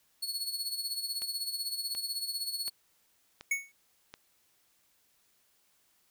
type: tone with tremolo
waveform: sawtooth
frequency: 4385 Hz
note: C#8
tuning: 20 cents flat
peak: -28 dBFS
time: 0.22-2.7 s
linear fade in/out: 10 ms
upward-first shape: sine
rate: 16 Hz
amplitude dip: 65%
type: click train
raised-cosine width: 0.2 ms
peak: -27 dBFS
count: 5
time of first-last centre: 1.22-4.14 s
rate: 1.37 Hz
type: tone with exponential decay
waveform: square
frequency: 2217 Hz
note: C#7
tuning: in tune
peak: -25 dBFS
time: 3.51-3.72 s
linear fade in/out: 5 ms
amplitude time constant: 44 ms
effects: white hiss -70 dBFS RMS until 6.1 s